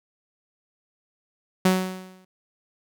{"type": "tone with exponential decay", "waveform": "sawtooth", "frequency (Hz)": 186.1, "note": "F#3", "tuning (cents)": 10, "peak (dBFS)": -11, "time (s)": [1.65, 2.25], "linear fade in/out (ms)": 5, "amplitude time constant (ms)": 130, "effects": []}